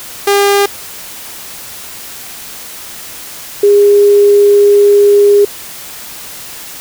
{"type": "tone pair in turn", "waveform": ["sawtooth", "sine"], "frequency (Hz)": [402.2, 407.8], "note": ["G4", "G#4"], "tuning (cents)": [44, -32], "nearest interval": "unison", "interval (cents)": 24, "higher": "second", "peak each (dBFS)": -3, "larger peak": "neither", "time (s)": [[0.27, 0.66], [3.63, 5.45]], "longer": "second", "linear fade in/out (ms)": 5, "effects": ["white hiss -28 dBFS RMS until 6.8 s"]}